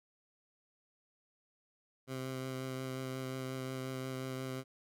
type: tone with vibrato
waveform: 15% pulse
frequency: 130.81 Hz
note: C3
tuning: in tune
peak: -32 dBFS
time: 2.07-4.64 s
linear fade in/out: 50 ms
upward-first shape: triangle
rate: 5.6 Hz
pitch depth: 15 cents each way
effects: none